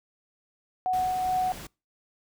sine tone with tremolo, 740 Hz, F#5, in tune, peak -22 dBFS, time 0.86-1.52 s, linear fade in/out 0 ms, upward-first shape triangle, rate 2.4 Hz, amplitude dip 35%
pink noise, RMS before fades -42 dBFS, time 0.93-1.67 s, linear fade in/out 5 ms
effects noise-tail reverb RT60 0.3 s tail -26 dB re dry

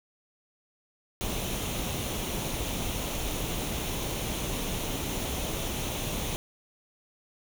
pink noise with comb filter, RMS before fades -32 dBFS, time 1.21-6.36 s, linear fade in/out 0 ms, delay 0.31 ms, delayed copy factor +0.5, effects none

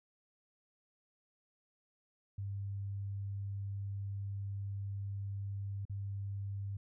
sine tone with dropouts, 99.4 Hz, G2, 25 cents sharp, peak -37 dBFS, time 2.38-6.77 s, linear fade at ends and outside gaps 5 ms, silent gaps 5.853-5.896 s, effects none

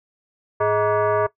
sine tone with frequency modulation, 106.3 Hz, G#2, 41 cents sharp, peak -16 dBFS, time 0.6-1.27 s, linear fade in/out 10 ms, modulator 526 Hz, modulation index 2.1, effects noise-tail reverb RT60 0.1 s tail -18 dB re dry

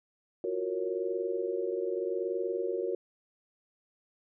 sine chord, Gb major seventh, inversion third, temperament equal, 349.2 / 370 / 466.2 / 554.4 Hz, F4 / Gb4 / Bb4 / Db5, 0 / 0 / 0 / 0 cents, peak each -38 / -33 / -34 / -38 dBFS, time 0.44-2.95 s, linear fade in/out 2 ms, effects none

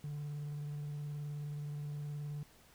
triangle tone with vibrato, 146.83 Hz, D3, in tune, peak -36 dBFS, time 0.04-2.43 s, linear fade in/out 2 ms, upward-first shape sine, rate 19 Hz, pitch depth 26 cents each way, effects tanh soft clip ceiling -33 dBFS + pink hiss -63 dBFS RMS until 2.74 s

